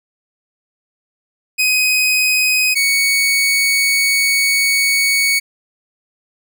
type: tone pair in turn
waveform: sawtooth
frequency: 2511 / 2229 Hz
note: D#7 / C#7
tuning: +15 / +9 cents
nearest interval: major second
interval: 206 cents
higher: first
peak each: -9 dBFS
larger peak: neither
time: 1.58-2.75 / 2.75-5.4 s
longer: second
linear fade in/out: 20 ms
effects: none